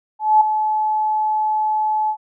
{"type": "tone with ADSR envelope", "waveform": "sine", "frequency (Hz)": 860, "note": "A5", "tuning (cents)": -40, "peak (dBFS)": -7, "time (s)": [0.19, 2.17], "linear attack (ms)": 220, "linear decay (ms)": 5, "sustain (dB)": -9, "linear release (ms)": 75, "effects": []}